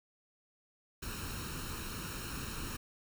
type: noise with comb filter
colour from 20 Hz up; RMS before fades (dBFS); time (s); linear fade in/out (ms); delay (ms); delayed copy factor
pink; -41; 1.02-2.77; 10; 0.73; +0.7
effects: none